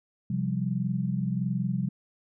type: chord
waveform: sine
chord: C suspended fourth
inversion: none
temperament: equal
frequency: 130.81 / 174.61 / 196 Hz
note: C3 / F3 / G3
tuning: 0 / 0 / 0 cents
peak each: -30 dBFS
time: 0.3-1.89 s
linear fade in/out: 5 ms
effects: none